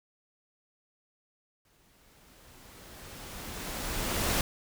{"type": "noise with exponential growth", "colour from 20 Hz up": "pink", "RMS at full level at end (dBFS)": -27, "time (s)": [1.65, 4.41], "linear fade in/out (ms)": 2, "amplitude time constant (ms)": 600, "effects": []}